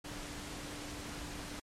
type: tone in noise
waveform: sine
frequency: 293.7 Hz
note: D4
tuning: in tune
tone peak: -49 dBFS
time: 0.04-1.6 s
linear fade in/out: 10 ms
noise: pink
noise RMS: -44 dBFS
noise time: 0.04-1.6 s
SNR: -8 dB
effects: low-pass 9000 Hz 12 dB/octave + MP3 64 kbps